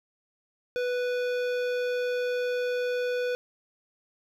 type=tone with hard clipping; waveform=sine; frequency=493.9 Hz; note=B4; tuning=in tune; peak=-28 dBFS; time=0.76-3.35 s; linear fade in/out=0 ms; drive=15 dB; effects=none